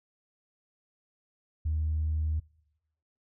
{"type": "tone", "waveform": "sine", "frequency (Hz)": 77.78, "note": "D#2", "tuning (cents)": 0, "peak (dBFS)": -25, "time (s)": [1.65, 2.4], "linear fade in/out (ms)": 10, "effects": ["noise-tail reverb RT60 1.0 s tail -26 dB re dry", "tanh soft clip ceiling -22 dBFS"]}